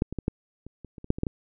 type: clicks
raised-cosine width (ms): 3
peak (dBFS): -9 / -21 / -17 / -11 / -28 / -28 / -29 / -27 / -8 / -22 / -11 / -16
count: 12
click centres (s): 0.021 / 0.126 / 0.187 / 0.281 / 0.666 / 0.847 / 0.982 / 1.044 / 1.104 / 1.185 / 1.234 / 1.268
effects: none